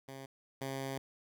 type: tone pair in turn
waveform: 10% pulse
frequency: 134.9 / 134.9 Hz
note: C#3 / C#3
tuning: -47 / -47 cents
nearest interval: unison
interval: 0 cents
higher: neither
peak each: -37 / -29 dBFS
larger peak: second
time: 0.08-0.26 / 0.61-0.98 s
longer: second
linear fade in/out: 5 ms
effects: none